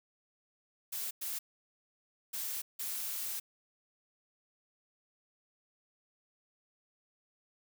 blue noise bursts at uneven times, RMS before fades -38 dBFS, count 4, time 0.92-1.11 / 1.21-1.39 / 2.33-2.62 / 2.79-3.4 s, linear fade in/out 10 ms, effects none

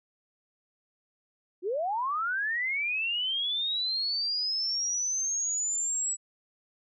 sine linear sweep, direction up, 332.5 to 7860 Hz, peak -27 dBFS, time 1.62-6.17 s, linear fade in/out 50 ms, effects none

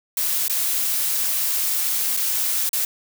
blue noise with dropouts, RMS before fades -22 dBFS, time 0.17-2.85 s, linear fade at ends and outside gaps 2 ms, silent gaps 0.481-0.497 / 2.167-2.172 / 2.692-2.731 s, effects none

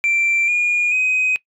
sine tone with pitch steps, 2352 / 2432 / 2515 Hz, D7 / D#7 / D#7, +2 / -40 / +18 cents, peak -13 dBFS, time 0.04-1.36 s, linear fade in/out 0 ms, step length 440 ms, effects noise-tail reverb RT60 0.1 s tail -22 dB re dry + tanh soft clip ceiling -12 dBFS

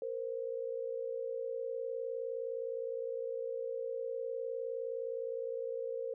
sine tone pair together, 463.7 / 523.3 Hz, A#4 / C5, -9 / 0 cents, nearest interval major second, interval 209 cents, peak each -38 / -39 dBFS, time 0.02-6.14 s, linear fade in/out 2 ms, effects none

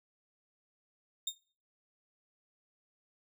30% pulse tone with exponential decay, 3669 Hz, A#7, 28 cents flat, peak -27 dBFS, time 1.27-1.36 s, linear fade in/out 5 ms, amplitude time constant 19 ms, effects noise-tail reverb RT60 0.4 s tail -20 dB re dry

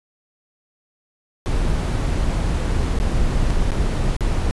brown noise with dropouts, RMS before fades -19 dBFS, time 1.46-4.51 s, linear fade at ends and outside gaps 0 ms, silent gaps 2.988-3 / 3.501-3.505 / 3.708-3.718 / 4.165-4.208 s, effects resampled to 24000 Hz

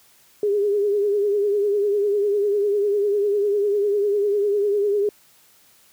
sine tone with vibrato, 408.3 Hz, G#4, 29 cents flat, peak -17 dBFS, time 0.43-5.09 s, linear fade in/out 2 ms, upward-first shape triangle, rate 10 Hz, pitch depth 65 cents each way, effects white hiss -55 dBFS RMS until 5.92 s + high-pass 60 Hz 12 dB/octave

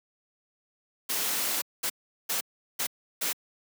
white noise bursts at uneven times, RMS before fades -29 dBFS, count 5, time 1.09-1.62 / 1.83-1.9 / 2.29-2.41 / 2.79-2.87 / 3.21-3.33 s, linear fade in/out 10 ms, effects high-pass 200 Hz 12 dB/octave

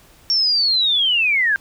sine linear sweep, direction down, 5520 to 1568 Hz, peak -14 dBFS, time 0.3-1.56 s, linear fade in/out 0 ms, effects pink hiss -50 dBFS RMS until 1.6 s

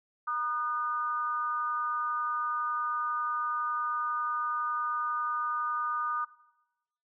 sine tone with amplitude modulation, 1221 Hz, D#6, 33 cents flat, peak -25 dBFS, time 0.27-6.25 s, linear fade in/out 10 ms, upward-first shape sine, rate 270 Hz, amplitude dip 85%, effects noise-tail reverb RT60 0.9 s tail -17 dB re dry

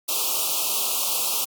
white band-stop noise, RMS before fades -24 dBFS, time 0.08-1.45 s, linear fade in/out 10 ms, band 1300 to 2500 Hz, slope 96 dB/octave, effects high-pass 400 Hz 12 dB/octave + Opus 48 kbps

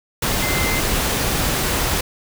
sine tone in noise, 2076 Hz, C7, 14 cents flat, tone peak -24 dBFS, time 0.42-0.8 s, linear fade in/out 5 ms, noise pink, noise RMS -20 dBFS, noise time 0.22-2.01 s, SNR -7 dB, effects none

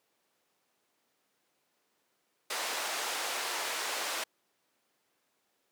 pink band-pass noise, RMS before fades -35 dBFS, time 2.5-4.24 s, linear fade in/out 5 ms, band 610 to 9800 Hz, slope 12 dB/octave, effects pink hiss -75 dBFS RMS until 5.71 s + high-pass 300 Hz 12 dB/octave

